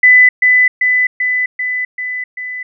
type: tone with echo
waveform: sine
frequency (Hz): 2000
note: B6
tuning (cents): +21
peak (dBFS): -3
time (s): 0.03-0.29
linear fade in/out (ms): 5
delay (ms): 390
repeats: 6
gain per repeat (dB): -3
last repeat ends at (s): 2.63
effects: none